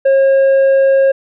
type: tone with tanh clipping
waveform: triangle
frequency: 541 Hz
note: C#5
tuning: 42 cents flat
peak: -8 dBFS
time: 0.05-1.12 s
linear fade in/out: 10 ms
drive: 9 dB
effects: none